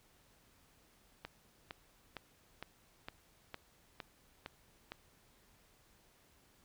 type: click train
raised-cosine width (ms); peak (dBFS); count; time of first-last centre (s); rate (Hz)
0.3; -27; 9; 1.25-4.92; 2.18
effects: pink hiss -68 dBFS RMS until 6.64 s